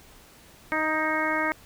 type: harmonic tone with a mistuned harmonic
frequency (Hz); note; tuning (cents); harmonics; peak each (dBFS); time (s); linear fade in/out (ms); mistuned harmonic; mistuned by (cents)
311.7; D#4; +3; 1 / 2 / 3 / 4 / 5 / 6 / 7; -31 / -31 / -31 / -31 / -31 / -31 / -31; 0.72-1.52; 0; 5; +24
effects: pink hiss -52 dBFS RMS until 1.65 s